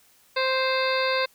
harmonic tone, 523.3 Hz, C5, in tune, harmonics 1 / 2 / 3 / 4 / 5 / 7 / 8 / 9, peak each -25 / -28 / -30 / -31 / -32 / -33 / -34 / -35 dBFS, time 0.36-1.26 s, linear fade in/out 10 ms, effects white hiss -59 dBFS RMS until 1.34 s

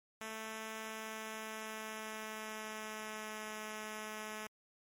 5% pulse tone with pitch glide, 220 to 215.2 Hz, A3 to A3, 0 to -38 cents, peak -31 dBFS, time 0.21-4.47 s, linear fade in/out 2 ms, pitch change -38 cents, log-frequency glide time 0.77-3.55 s, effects MP3 64 kbps

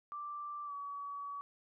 sine tone with pitch glide, 1174.7 to 1136 Hz, D6 to C#6, 0 to +42 cents, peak -40 dBFS, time 0.12-1.41 s, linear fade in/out 0 ms, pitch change -58 cents, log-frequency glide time 0.65-0.73 s, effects none

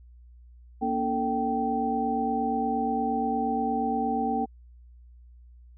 sine tone cluster, 235.5 / 284 / 443.9 / 776 Hz, A#3 / C#4 / A4 / G5, +18 / +42 / +15 / -18 cents, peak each -29 / -33 / -33 / -27 dBFS, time 0.81-4.46 s, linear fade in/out 20 ms, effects added 60 Hz sine -48 dBFS peak until 5.77 s

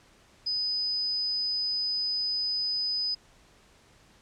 sine tone, 5000 Hz, D#8, 8 cents sharp, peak -26 dBFS, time 0.46-3.15 s, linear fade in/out 10 ms, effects pink hiss -59 dBFS RMS until 4.21 s + low-pass 8000 Hz 12 dB/octave

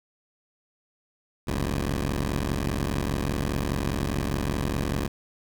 10% pulse tone pair together, 44.93 / 70.7 Hz, F1 / C#2, +50 / +35 cents, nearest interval minor sixth, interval 785 cents, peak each -20 dBFS, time 1.47-5.08 s, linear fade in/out 10 ms, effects none

